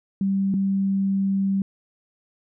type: tone pair in turn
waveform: sine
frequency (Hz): 195 / 195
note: G3 / G3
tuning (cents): -9 / -9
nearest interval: unison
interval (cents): 0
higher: neither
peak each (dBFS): -19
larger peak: neither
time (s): 0.21-0.54 / 0.54-1.62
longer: second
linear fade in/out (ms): 2
effects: none